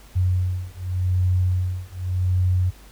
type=beating tone pair; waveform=sine; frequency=90.9 / 91.76 Hz; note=F#2 / F#2; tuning=-30 / -14 cents; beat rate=0.86 Hz; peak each=-22 dBFS; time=0.15-2.71 s; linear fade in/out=20 ms; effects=added 50 Hz sine -46 dBFS peak until 2.91 s + pink hiss -50 dBFS RMS until 2.91 s